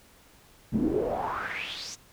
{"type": "noise with band-pass filter sweep", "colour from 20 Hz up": "brown", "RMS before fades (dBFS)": -30, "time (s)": [0.72, 1.96], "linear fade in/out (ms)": 20, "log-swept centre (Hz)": [200, 6700], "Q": 5.8, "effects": ["pink hiss -57 dBFS RMS until 2.12 s"]}